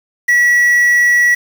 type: tone with quantisation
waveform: triangle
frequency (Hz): 1936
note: B6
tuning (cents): -35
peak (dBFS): -6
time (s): 0.28-1.35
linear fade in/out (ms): 10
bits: 5
effects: none